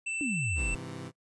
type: tone with vibrato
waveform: square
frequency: 2665 Hz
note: E7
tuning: 18 cents sharp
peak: -32 dBFS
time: 0.06-0.75 s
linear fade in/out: 10 ms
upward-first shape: sine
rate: 14 Hz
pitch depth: 8 cents each way
type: exponential sweep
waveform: sine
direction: down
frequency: 310 to 38.72 Hz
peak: -30 dBFS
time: 0.21-0.75 s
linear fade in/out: 0 ms
type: chord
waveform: 20% pulse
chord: Ab augmented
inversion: none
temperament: equal with one note detuned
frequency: 101.87 / 130.81 / 164.81 Hz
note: Ab2 / C3 / E3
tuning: -33 / 0 / 0 cents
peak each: -41 / -37 / -38 dBFS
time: 0.55-1.12 s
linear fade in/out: 50 ms
effects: noise-tail reverb RT60 0.1 s tail -21 dB re dry + resampled to 24000 Hz